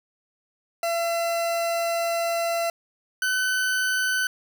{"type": "tone pair in turn", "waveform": "40% pulse", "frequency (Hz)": [676, 1511], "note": ["E5", "F#6"], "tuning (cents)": [43, 36], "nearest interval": "octave + major second", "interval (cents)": 1393, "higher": "second", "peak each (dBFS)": [-22, -21], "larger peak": "second", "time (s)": [[0.83, 2.7], [3.22, 4.27]], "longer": "first", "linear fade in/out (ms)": 2, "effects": []}